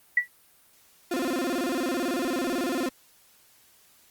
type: tone with exponential decay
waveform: sine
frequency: 1953 Hz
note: B6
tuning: 20 cents flat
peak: -14 dBFS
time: 0.17-0.28 s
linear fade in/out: 5 ms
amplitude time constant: 22 ms
type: tone with vibrato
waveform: 35% pulse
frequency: 302.3 Hz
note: D#4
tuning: 50 cents flat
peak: -24 dBFS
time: 1.11-2.89 s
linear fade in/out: 5 ms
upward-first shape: square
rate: 18 Hz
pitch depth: 260 cents each way
effects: white hiss -59 dBFS RMS until 4.1 s + Opus 32 kbps